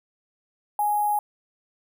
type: tone with sample-and-hold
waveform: sine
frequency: 832 Hz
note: G#5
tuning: 3 cents sharp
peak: -20 dBFS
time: 0.79-1.19 s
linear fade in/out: 2 ms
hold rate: 11025 Hz
effects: none